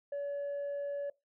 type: tone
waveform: sine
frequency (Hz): 569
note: C#5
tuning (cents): +45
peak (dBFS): -32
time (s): 0.12-1.1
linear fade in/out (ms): 5
effects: noise-tail reverb RT60 0.2 s tail -21 dB re dry + tanh soft clip ceiling -33 dBFS